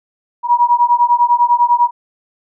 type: beating tone pair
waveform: sine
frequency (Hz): 956 / 966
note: A#5 / B5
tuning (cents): +43 / -39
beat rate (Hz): 10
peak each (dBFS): -12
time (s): 0.43-1.91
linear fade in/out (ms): 50
effects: none